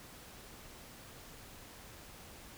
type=silence; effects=pink hiss -53 dBFS RMS until 2.57 s